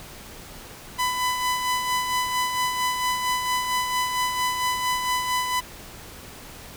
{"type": "tone with tremolo", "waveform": "sawtooth", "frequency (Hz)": 1000, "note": "B5", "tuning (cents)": 21, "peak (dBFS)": -17, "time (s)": [0.98, 5.61], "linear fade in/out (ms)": 20, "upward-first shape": "sine", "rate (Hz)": 4.4, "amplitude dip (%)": 45, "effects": ["pink hiss -42 dBFS RMS until 6.76 s"]}